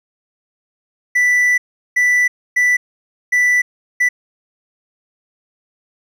triangle tone bursts at uneven times, 1975.5 Hz, B6, in tune, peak -9 dBFS, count 5, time 1.15-1.58 / 1.96-2.28 / 2.56-2.77 / 3.32-3.62 / 4-4.09 s, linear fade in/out 10 ms, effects none

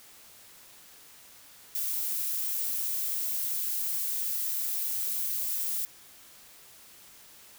violet noise, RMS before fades -31 dBFS, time 1.75-5.85 s, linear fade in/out 0 ms, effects white hiss -53 dBFS RMS until 7.58 s

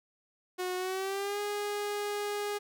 sawtooth tone with pitch glide, 365.1 to 412.2 Hz, F#4 to G#4, -23 to -13 cents, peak -28 dBFS, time 0.58-2.59 s, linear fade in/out 20 ms, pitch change +210 cents, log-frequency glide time 0.76-1.4 s, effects none

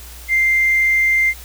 triangle tone with tanh clipping, 2093 Hz, C7, in tune, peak -12 dBFS, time 0.28-1.34 s, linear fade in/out 50 ms, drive 4 dB, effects added 60 Hz sine -36 dBFS peak until 1.44 s + white hiss -39 dBFS RMS until 1.44 s

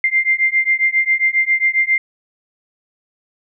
sine beating tone pair, 2093 / 2100.4 Hz, C7 / C7, 0 / +6 cents, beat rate 7.4 Hz, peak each -16 dBFS, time 0.04-1.98 s, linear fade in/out 2 ms, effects none

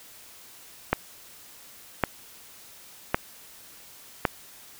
click train, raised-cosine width 0.5 ms, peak -5 dBFS, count 4, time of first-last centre 0.93-4.252 s, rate 0.903 Hz, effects white hiss -49 dBFS RMS until 4.79 s

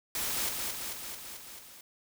white noise with echo, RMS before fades -33 dBFS, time 0.15-0.49 s, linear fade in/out 2 ms, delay 220 ms, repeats 6, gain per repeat -3 dB, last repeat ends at 1.81 s, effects none

